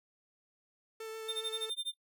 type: tone with vibrato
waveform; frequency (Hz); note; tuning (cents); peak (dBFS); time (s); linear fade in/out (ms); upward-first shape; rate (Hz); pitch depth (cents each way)
45% pulse; 442.9; A4; +11; -40; 1-1.7; 5; triangle; 7.3; 14
type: tone with tremolo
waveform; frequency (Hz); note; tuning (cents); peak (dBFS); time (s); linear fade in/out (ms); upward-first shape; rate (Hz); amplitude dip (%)
square; 3600; A7; +39; -33; 1.28-1.94; 10; sine; 12; 100
effects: noise-tail reverb RT60 0.1 s tail -20 dB re dry